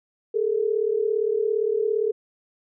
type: tone pair together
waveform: sine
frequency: 415.3 / 452.8 Hz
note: G#4 / A4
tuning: 0 / +50 cents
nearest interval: minor second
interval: 150 cents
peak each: -23 dBFS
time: 0.34-2.12 s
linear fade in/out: 10 ms
effects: none